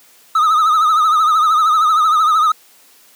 triangle tone with vibrato, 1262 Hz, D#6, 24 cents sharp, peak -8 dBFS, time 0.35-2.52 s, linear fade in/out 5 ms, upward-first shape triangle, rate 13 Hz, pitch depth 95 cents each way, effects white hiss -48 dBFS RMS until 3.15 s + high-pass 200 Hz 12 dB/octave

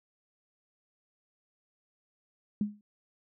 sine tone with exponential decay, 207.7 Hz, G#3, in tune, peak -23 dBFS, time 2.61-2.81 s, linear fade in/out 2 ms, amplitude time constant 42 ms, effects none

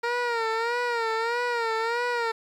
15% pulse tone with vibrato, 466.2 Hz, A#4, in tune, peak -18 dBFS, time 0.03-2.32 s, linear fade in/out 10 ms, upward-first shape sine, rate 1.6 Hz, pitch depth 79 cents each way, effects low-pass 4000 Hz 12 dB/octave + 9-bit

